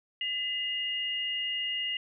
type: tone pair together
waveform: sine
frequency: 2019 / 2844 Hz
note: B6 / F7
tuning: +38 / +31 cents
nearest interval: tritone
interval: 593 cents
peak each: -37 / -30 dBFS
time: 0.21-1.97 s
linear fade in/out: 2 ms
effects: none